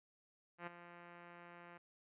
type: tone with ADSR envelope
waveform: 5% pulse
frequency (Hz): 173.4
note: F3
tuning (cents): -12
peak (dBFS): -31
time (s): 0.58-1.78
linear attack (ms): 89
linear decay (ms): 13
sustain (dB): -12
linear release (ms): 9
effects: resampled to 8000 Hz